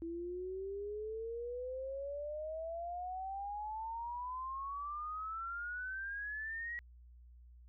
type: exponential sweep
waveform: sine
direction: up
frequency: 329.6 to 1923 Hz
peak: -39 dBFS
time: 0.02-6.79 s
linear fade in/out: 0 ms
effects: added 60 Hz sine -55 dBFS peak until 7.68 s